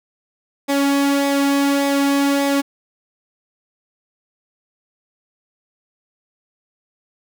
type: tone with flanger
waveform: sawtooth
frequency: 280 Hz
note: C#4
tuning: 18 cents sharp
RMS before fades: -17 dBFS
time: 0.68-2.62 s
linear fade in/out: 20 ms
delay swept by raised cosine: 0.68 to 2.18 ms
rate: 1.7 Hz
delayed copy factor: -0.5
effects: none